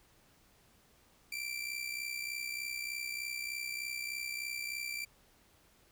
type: tone with amplitude modulation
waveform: sawtooth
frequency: 2349 Hz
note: D7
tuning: in tune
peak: -31 dBFS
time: 1.32-5.05 s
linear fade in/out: 5 ms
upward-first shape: sine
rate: 63.3 Hz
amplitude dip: 65%
effects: pink hiss -66 dBFS RMS until 5.91 s